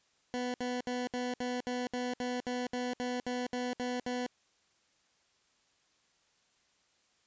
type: tone bursts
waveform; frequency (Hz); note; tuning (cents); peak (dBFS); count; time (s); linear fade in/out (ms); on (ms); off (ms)
20% pulse; 247.8; B3; +6; -28; 15; 0.34-4.264; 0; 200; 66
effects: white hiss -71 dBFS RMS until 7.26 s + resampled to 16000 Hz